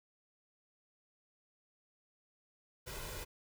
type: noise with comb filter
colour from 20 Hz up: pink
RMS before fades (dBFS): -44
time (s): 2.86-3.25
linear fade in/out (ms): 20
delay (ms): 2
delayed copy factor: +0.65
effects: none